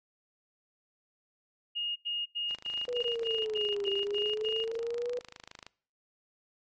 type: tone bursts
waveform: sine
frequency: 2853 Hz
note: F7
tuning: 36 cents sharp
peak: -31 dBFS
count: 10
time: 1.75-4.651 s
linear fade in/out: 20 ms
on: 210 ms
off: 89 ms
type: click train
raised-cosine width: 0.2 ms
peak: -29 dBFS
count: 84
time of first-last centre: 2.51-5.666 s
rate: 26.3 Hz
type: exponential two-way sweep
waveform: sine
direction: down then up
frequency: 493.9 to 395 to 493.9 Hz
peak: -31 dBFS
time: 2.88-5.19 s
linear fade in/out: 2 ms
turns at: 3.91 s
effects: noise-tail reverb RT60 0.5 s tail -23 dB re dry + AAC 32 kbps